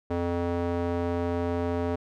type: tone with band-pass filter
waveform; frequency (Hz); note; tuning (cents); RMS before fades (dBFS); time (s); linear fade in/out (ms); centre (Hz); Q
square; 86.5; F2; -16; -28; 0.1-1.96; 10; 480; 1
effects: none